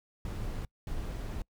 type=noise bursts at uneven times; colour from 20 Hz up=brown; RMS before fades=-36 dBFS; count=2; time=0.25-0.65 / 0.87-1.42 s; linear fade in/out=2 ms; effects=noise-tail reverb RT60 0.1 s tail -26 dB re dry